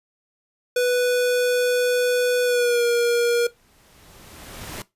square tone with pitch glide, 493.9 to 474.9 Hz, B4 to A#4, 0 to +32 cents, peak -18 dBFS, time 0.76-3.47 s, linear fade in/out 5 ms, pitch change -68 cents, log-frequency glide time 2.44-2.84 s
pink noise with exponential growth, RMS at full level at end -32 dBFS, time 3.07-4.82 s, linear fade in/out 2 ms, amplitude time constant 380 ms
effects noise-tail reverb RT60 0.2 s tail -19 dB re dry + resampled to 32000 Hz

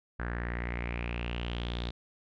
sawtooth tone with low-pass filter sweep, 59.2 Hz, A#1, 27 cents sharp, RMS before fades -35 dBFS, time 0.19-1.91 s, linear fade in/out 10 ms, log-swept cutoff 1600 to 3800 Hz, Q 5.9, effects none

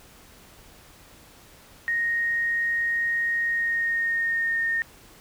sine tone with pitch glide, 1864.7 to 1834.8 Hz, A#6 to A#6, 0 to -28 cents, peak -22 dBFS, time 1.88-4.82 s, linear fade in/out 0 ms, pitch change -28 cents, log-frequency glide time 3.42-4.64 s, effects pink hiss -51 dBFS RMS until 5.2 s

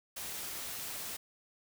white noise, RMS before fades -41 dBFS, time 0.16-1.17 s, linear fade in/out 10 ms, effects none

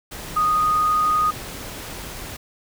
sine tone in noise, 1239 Hz, D#6, 8 cents flat, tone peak -16 dBFS, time 0.36-1.31 s, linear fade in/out 10 ms, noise pink, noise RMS -34 dBFS, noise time 0.11-2.37 s, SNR +15 dB, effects none

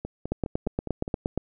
two click trains, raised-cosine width 2 ms, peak -12 / -19 dBFS, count 10 / 6, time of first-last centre 0.32-1.376 / 0.05-1.079 s, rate 8.52 / 4.86 Hz, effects none

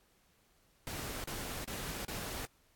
pink noise bursts, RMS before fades -41 dBFS, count 4, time 0.87-2.452 s, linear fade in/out 0 ms, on 370 ms, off 34 ms, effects pink hiss -70 dBFS RMS until 2.75 s + AAC 64 kbps

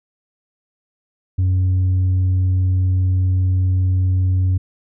sine tone with tanh clipping, 92.5 Hz, F#2, in tune, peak -14 dBFS, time 1.38-4.58 s, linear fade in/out 10 ms, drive 2 dB, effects none

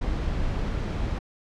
brown noise, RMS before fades -27 dBFS, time 0.01-1.19 s, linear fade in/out 10 ms, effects low-pass 5000 Hz 12 dB/octave

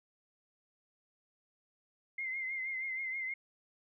sine tone with vibrato, 2093 Hz, C7, in tune, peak -35 dBFS, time 2.18-3.34 s, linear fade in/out 5 ms, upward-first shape triangle, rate 6.3 Hz, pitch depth 56 cents each way, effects none

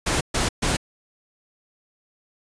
pink noise bursts, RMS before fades -22 dBFS, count 3, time 0.06-0.77 s, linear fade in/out 10 ms, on 150 ms, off 130 ms, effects resampled to 22050 Hz

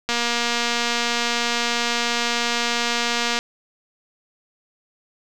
click train, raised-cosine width 0.2 ms, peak -5 dBFS, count 783, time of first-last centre 0.09-3.39 s, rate 237 Hz, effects none

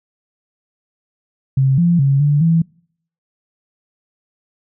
sine tone with pitch steps, 134 / 172.2 / 137.8 / 145.8 / 164.9 Hz, C3 / F3 / C#3 / D3 / E3, +42 / -24 / -10 / -12 / +1 cents, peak -10 dBFS, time 1.57-2.62 s, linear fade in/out 5 ms, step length 210 ms, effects noise-tail reverb RT60 0.6 s tail -26 dB re dry

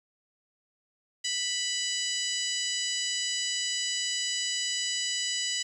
harmonic tone, 987.8 Hz, B5, in tune, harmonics 2 / 3 / 4 / 5 / 6 / 7 / 8, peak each -37 / -33 / -38 / -35 / -40 / -37 / -36 dBFS, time 1.24-5.63 s, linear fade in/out 10 ms, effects 10-bit

